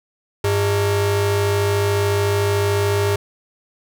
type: ring-modulated tone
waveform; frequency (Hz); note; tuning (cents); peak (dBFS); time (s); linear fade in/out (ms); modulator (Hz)
45% pulse; 252.3; B3; +37; -13; 0.44-3.16; 5; 153
effects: none